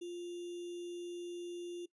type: tone with sample-and-hold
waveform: sine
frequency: 349.2 Hz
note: F4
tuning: in tune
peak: -40 dBFS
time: 0.01-1.86 s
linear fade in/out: 10 ms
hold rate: 3150 Hz
effects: noise-tail reverb RT60 0.1 s tail -19 dB re dry + resampled to 22050 Hz